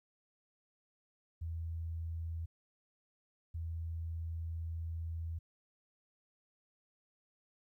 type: tone bursts at uneven times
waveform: sine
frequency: 82.41 Hz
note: E2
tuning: in tune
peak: -37 dBFS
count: 2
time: 1.41-2.46 / 3.54-5.39 s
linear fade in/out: 10 ms
effects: 13-bit